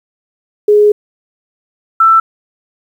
sine tone pair in turn, 417.4 / 1330.5 Hz, G#4 / E6, +9 / +16 cents, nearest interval octave + minor sixth, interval 2007 cents, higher second, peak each -4 dBFS, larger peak neither, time 0.68-0.92 / 2-2.2 s, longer first, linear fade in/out 5 ms, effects 7-bit

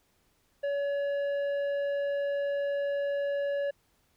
sine tone with tanh clipping, 566 Hz, C#5, 36 cents sharp, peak -29 dBFS, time 0.63-3.71 s, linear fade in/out 10 ms, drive 8 dB, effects pink hiss -70 dBFS RMS until 4.16 s

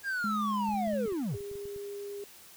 triangle linear sweep, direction down, 1644 to 72.4 Hz, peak -28 dBFS, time 0.03-1.38 s, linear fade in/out 50 ms
sine tone with vibrato, 209.2 Hz, G#3, 13 cents sharp, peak -31 dBFS, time 0.24-1.06 s, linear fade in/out 2 ms, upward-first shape triangle, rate 1.9 Hz, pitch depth 27 cents each way
clicks, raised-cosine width 5 ms, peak -38 dBFS, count 12, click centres 0.69 / 0.741 / 0.875 / 0.934 / 1.079 / 1.123 / 1.352 / 1.407 / 1.514 / 1.555 / 1.655 / 1.762 s
sine tone, 404.8 Hz, G#4, 44 cents flat, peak -37 dBFS, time 1.34-2.24 s, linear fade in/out 2 ms
effects white hiss -53 dBFS RMS until 2.56 s

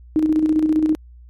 sine tone with tremolo, 311.1 Hz, D#4, in tune, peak -12 dBFS, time 0.16-0.95 s, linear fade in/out 0 ms, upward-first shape square, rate 15 Hz, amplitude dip 45%, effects added 60 Hz sine -40 dBFS peak until 1.29 s + MP3 64 kbps

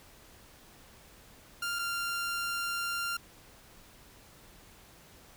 sawtooth tone pair in turn, 1396.9 / 1389.6 Hz, F6 / F6, 0 / -9 cents, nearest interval unison, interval 9 cents, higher first, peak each -28 / -28 dBFS, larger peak neither, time 1.62-1.79 / 1.79-3.17 s, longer second, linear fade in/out 5 ms, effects pink hiss -56 dBFS RMS until 5.36 s

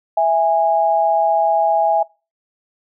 sine tone pair together, 659.3 / 824 Hz, E5 / G#5, 0 / -14 cents, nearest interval major third, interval 386 cents, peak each -15 dBFS, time 0.17-2.03 s, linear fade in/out 5 ms, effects noise-tail reverb RT60 0.3 s tail -24 dB re dry

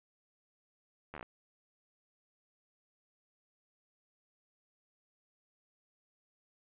slowing click train, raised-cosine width 0.5 ms, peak -29 dBFS, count 7, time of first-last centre 1.14-1.228 s, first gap 12 ms, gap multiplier 1.08, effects resampled to 8000 Hz

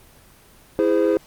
triangle chord, E augmented, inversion none, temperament just, 329.6 / 412 / 515 Hz, E4 / G#4 / B#4, 0 / -14 / -28 cents, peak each -18 dBFS, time 0.79-1.17 s, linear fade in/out 0 ms, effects pink hiss -50 dBFS RMS until 1.26 s + Opus 24 kbps

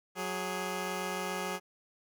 10% pulse tone pair together, 184.14 / 415.3 Hz, F#3 / G#4, -8 / 0 cents, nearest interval octave + major second, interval 1408 cents, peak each -28 dBFS, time 0.15-1.6 s, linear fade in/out 50 ms, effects none

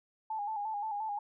sine tone with vibrato, 847 Hz, G#5, 34 cents sharp, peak -33 dBFS, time 0.3-1.19 s, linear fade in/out 5 ms, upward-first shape square, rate 5.7 Hz, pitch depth 60 cents each way, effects none

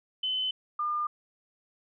sine tone pair in turn, 3038 / 1205.6 Hz, F#7 / D6, +45 / +45 cents, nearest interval octave + major third, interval 1600 cents, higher first, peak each -27 dBFS, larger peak neither, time 0.23-0.51 / 0.79-1.07 s, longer neither, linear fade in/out 5 ms, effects none

